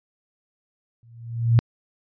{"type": "tone with exponential growth", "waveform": "sine", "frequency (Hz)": 116.54, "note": "A#2", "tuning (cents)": 0, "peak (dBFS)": -10, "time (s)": [1.03, 1.59], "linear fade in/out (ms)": 0, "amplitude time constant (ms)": 120, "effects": ["resampled to 11025 Hz"]}